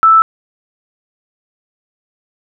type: tone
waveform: sine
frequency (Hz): 1318.5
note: E6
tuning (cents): 0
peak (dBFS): -4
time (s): 0.03-0.22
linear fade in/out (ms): 0
effects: none